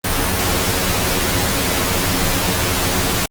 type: noise with comb filter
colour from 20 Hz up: pink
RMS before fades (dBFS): -18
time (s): 0.04-3.26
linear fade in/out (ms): 5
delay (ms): 11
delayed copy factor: +0.75
effects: Opus 32 kbps